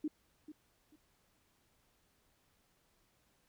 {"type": "tone with echo", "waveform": "sine", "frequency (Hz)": 304.6, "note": "D#4", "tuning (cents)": -37, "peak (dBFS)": -33, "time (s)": [0.04, 0.08], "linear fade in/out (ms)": 5, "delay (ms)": 440, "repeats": 2, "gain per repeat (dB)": -13, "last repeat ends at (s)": 0.96, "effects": ["pink hiss -74 dBFS RMS until 3.48 s"]}